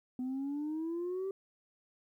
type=exponential sweep; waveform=sine; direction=up; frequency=249.9 to 392 Hz; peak=-32 dBFS; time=0.19-1.31 s; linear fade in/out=2 ms; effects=tanh soft clip ceiling -32 dBFS + 12-bit